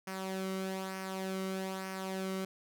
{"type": "tone with flanger", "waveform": "sawtooth", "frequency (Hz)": 190, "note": "F#3", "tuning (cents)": 46, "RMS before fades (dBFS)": -38, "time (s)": [0.07, 2.45], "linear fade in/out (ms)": 5, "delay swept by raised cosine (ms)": [0.26, 1.19], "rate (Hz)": 1.1, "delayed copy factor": -0.55, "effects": []}